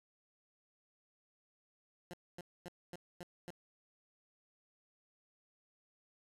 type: tone bursts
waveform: 15% pulse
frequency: 176.6 Hz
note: F3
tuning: 20 cents sharp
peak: -39 dBFS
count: 6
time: 2.11-3.504 s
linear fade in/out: 0 ms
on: 24 ms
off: 250 ms
effects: resampled to 32000 Hz + 12-bit